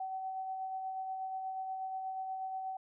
sine tone with tremolo, 760 Hz, F#5, 46 cents sharp, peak -35 dBFS, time 0-2.77 s, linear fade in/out 5 ms, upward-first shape sine, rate 8.3 Hz, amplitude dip 30%, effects none

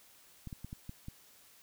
clicks, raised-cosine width 5 ms, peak -30 dBFS, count 6, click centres 0.473 / 0.528 / 0.646 / 0.729 / 0.894 / 1.084 s, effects white hiss -61 dBFS RMS until 1.62 s

